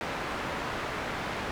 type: low-pass noise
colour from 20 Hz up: white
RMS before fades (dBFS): -34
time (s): 0.01-1.51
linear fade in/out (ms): 0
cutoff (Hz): 1600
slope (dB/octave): 12
effects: none